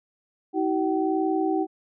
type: tone cluster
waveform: sine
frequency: 319.3 / 380.4 / 762 Hz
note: D#4 / F#4 / G5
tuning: +45 / +48 / -49 cents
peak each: -24 / -26 / -28 dBFS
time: 0.53-1.67 s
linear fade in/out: 50 ms
effects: none